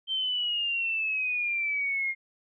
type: exponential sweep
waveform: sine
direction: down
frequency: 3136 to 2122 Hz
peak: -26 dBFS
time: 0.07-2.15 s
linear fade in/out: 50 ms
effects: none